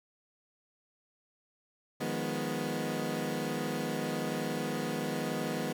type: chord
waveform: 20% pulse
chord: F half-diminished seventh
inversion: third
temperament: equal with one note detuned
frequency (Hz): 155.56 / 176.64 / 207.7 / 246.9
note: Eb3 / F3 / Ab3 / Cb4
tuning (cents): 0 / +20 / 0 / 0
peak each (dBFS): -33 / -35 / -33 / -31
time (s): 2-5.73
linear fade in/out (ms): 10
effects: none